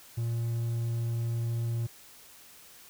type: tone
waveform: triangle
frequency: 116.54 Hz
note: A#2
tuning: in tune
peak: -26 dBFS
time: 0.17-1.87 s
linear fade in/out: 10 ms
effects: white hiss -53 dBFS RMS until 2.89 s